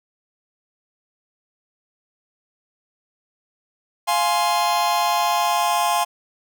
45% pulse chord, F minor, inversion none, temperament just, 698.5 / 838.1 / 1047.7 Hz, F5 / Ab5 / C6, 0 / +16 / +2 cents, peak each -22 dBFS, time 4.07-6.05 s, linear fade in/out 20 ms, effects none

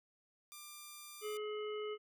5% pulse tone, 1190 Hz, D6, 22 cents sharp, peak -38 dBFS, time 0.52-1.37 s, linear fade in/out 0 ms
harmonic tone, 423.7 Hz, G#4, 35 cents sharp, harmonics 1 / 3 / 5 / 7, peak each -39 / -49 / -53 / -52 dBFS, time 1.21-1.98 s, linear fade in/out 50 ms
effects none

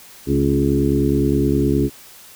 harmonic tone with a mistuned harmonic, 69.7 Hz, C#2, 10 cents sharp, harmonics 1 / 2 / 3 / 4 / 5 / 6, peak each -23 / -21 / -24 / -19 / -21 / -23 dBFS, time 0.26-1.9 s, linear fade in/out 50 ms, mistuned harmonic 3, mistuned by +39 cents, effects white hiss -43 dBFS RMS until 2.35 s

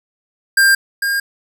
square tone pair in turn, 1593 / 1613.4 Hz, G6 / G6, +27 / +49 cents, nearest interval unison, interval 22 cents, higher second, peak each -9 / -16 dBFS, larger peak first, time 0.57-0.75 / 1.02-1.2 s, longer neither, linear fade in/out 5 ms, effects none

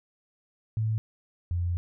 sine tone pair in turn, 110 / 87.31 Hz, A2 / F2, 0 / 0 cents, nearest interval major third, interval 400 cents, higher first, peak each -24 / -25 dBFS, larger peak first, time 0.77-0.98 / 1.51-1.77 s, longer second, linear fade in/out 0 ms, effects none

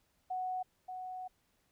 sine tone pair in turn, 740 / 740 Hz, F#5 / F#5, 0 / 0 cents, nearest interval unison, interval 0 cents, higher neither, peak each -34 / -40 dBFS, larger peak first, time 0.3-0.63 / 0.88-1.28 s, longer second, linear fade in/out 10 ms, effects pink hiss -75 dBFS RMS until 1.71 s

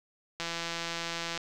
click train, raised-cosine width 0.2 ms, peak -17 dBFS, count 165, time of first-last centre 0.4-1.376 s, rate 168 Hz, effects none

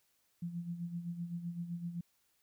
sine tone with tremolo, 171.9 Hz, F3, 27 cents flat, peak -35 dBFS, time 0.42-2.01 s, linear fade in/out 5 ms, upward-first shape sine, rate 7.8 Hz, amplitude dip 65%, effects white hiss -75 dBFS RMS until 2.42 s

